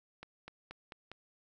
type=accelerating click train; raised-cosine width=0.3 ms; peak=-30 dBFS; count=5; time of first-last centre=0.23-1.116 s; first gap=250 ms; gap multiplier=0.92; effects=none